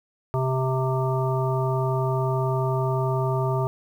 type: harmonic tone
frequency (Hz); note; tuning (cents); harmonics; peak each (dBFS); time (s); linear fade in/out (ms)
130.81; C3; 0; 1 / 3 / 5 / 7 / 9; -23 / -28 / -30 / -31 / -33; 0.34-3.67; 0
effects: 9-bit